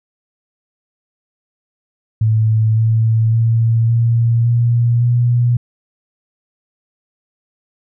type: tone with pitch steps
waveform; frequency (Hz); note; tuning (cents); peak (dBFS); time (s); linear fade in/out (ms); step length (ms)
sine; 110.1 / 112.15 / 114.25 / 116.38 / 118.55 / 120.76; A2 / A2 / A#2 / A#2 / A#2 / B2; +2 / +34 / -34 / -2 / +30 / -38; -10; 2.21-5.57; 5; 560
effects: none